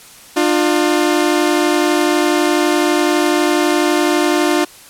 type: tone pair together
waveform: sawtooth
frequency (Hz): 300.8 / 352.8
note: D4 / F4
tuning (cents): +42 / +18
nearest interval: minor third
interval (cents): 276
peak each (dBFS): -11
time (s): 0.36-4.65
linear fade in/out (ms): 10
effects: white hiss -40 dBFS RMS until 4.89 s + low-pass 12000 Hz 12 dB/octave